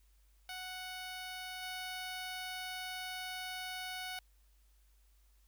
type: tone with level steps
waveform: 10% pulse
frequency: 740 Hz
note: F#5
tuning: in tune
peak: -34 / -32 dBFS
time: 0.49-4.19 s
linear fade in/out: 2 ms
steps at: 1.62 s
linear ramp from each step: 10 ms
effects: added 50 Hz sine -64 dBFS peak until 5.47 s + white hiss -75 dBFS RMS until 5.47 s